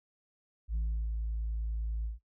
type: tone with ADSR envelope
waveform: sine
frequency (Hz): 55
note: A1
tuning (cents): 0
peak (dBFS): -26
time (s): 0.68-2.19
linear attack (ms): 74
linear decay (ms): 340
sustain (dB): -4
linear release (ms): 140
effects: noise-tail reverb RT60 0.1 s tail -17 dB re dry + tanh soft clip ceiling -28 dBFS